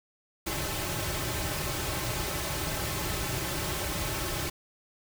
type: noise with comb filter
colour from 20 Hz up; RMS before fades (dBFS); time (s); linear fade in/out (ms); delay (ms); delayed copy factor
pink; -32; 0.46-4.5; 10; 4.2; -0.7
effects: none